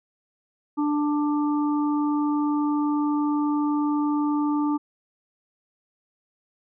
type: harmonic tone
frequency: 295.3 Hz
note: D4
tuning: 10 cents sharp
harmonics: 1 / 3 / 4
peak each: -21 / -31 / -33 dBFS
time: 0.77-4.78 s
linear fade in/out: 20 ms
effects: none